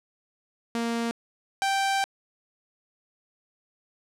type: tone pair in turn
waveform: sawtooth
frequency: 232.6 / 782.4 Hz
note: A#3 / G5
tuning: -4 / -4 cents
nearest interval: octave + major sixth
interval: 2100 cents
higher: second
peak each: -22 / -19 dBFS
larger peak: second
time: 0.75-1.11 / 1.62-2.04 s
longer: second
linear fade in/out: 0 ms
effects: low-pass 9000 Hz 12 dB/octave